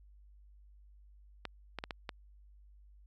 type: clicks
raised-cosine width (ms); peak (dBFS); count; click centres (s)
0.3; -22; 5; 1.453 / 1.787 / 1.839 / 1.908 / 2.092
effects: added 50 Hz sine -56 dBFS peak until 3.06 s